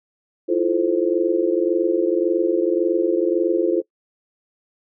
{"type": "chord", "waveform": "sine", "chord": "F major seventh", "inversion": "third", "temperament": "just", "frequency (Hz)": [327.4, 349.2, 436.5, 523.8], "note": ["E4", "F4", "A4", "C5"], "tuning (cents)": [-12, 0, -14, 2], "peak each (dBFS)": [-23, -19, -23, -24], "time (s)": [0.48, 3.82], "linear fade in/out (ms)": 20, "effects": ["noise-tail reverb RT60 0.1 s tail -22 dB re dry"]}